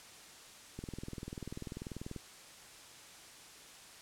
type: click train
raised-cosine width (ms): 3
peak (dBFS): -29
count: 29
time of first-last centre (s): 0.79-2.163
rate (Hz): 20.4
effects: white hiss -54 dBFS RMS until 4.01 s + low-pass 9000 Hz 12 dB/octave